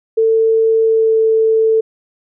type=tone with pitch glide; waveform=sine; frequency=447.1 to 443.8 Hz; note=A4 to A4; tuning=+28 to +15 cents; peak=-9 dBFS; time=0.17-1.81 s; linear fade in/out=10 ms; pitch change=-13 cents; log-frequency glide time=0.83-1.18 s; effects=none